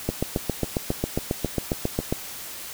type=two click trains; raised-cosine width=2 ms; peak=-9 / -22 dBFS; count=16 / 8; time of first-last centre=0.09-2.125 / 0.1-2.002 s; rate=7.37 / 3.68 Hz; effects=white hiss -37 dBFS RMS until 2.73 s